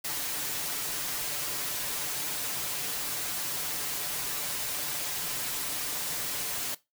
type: noise with comb filter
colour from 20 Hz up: white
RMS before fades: -33 dBFS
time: 0.04-6.75 s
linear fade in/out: 10 ms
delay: 6.8 ms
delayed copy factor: +0.65
effects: noise-tail reverb RT60 0.2 s tail -18 dB re dry